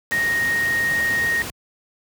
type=tone in noise; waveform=sine; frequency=1864.7 Hz; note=A#6; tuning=in tune; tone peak=-18 dBFS; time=0.12-1.42 s; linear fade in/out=0 ms; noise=pink; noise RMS=-30 dBFS; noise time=0.11-1.5 s; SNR=+9 dB; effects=high-pass 80 Hz 12 dB/octave